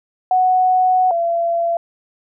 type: tone pair in turn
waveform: sine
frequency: 740 / 679.1 Hz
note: F#5 / F5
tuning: 0 / -49 cents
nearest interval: minor second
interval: 149 cents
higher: first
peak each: -11 / -15 dBFS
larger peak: first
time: 0.31-1.11 / 1.11-1.77 s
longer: first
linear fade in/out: 2 ms
effects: none